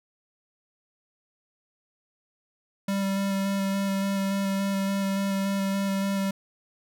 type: tone with vibrato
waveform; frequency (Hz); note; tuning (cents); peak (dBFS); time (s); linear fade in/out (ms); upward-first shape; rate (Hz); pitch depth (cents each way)
square; 196; G3; 0; -25; 2.88-6.31; 5; square; 3.5; 10
effects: none